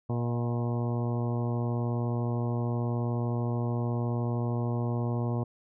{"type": "harmonic tone with a mistuned harmonic", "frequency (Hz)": 119.1, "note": "A#2", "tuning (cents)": 38, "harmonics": [1, 2, 3, 4, 5, 6, 7, 8, 9], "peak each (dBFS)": [-28, -34, -38, -40, -42, -44, -45, -46, -47], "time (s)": [0.09, 5.44], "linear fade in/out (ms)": 10, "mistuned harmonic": 5, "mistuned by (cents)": 36, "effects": []}